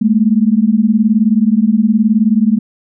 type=beating tone pair; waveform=sine; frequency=207.7 / 226.7 Hz; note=G#3 / A#3; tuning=0 / -48 cents; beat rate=19 Hz; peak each=-11 dBFS; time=0.01-2.59 s; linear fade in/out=10 ms; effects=none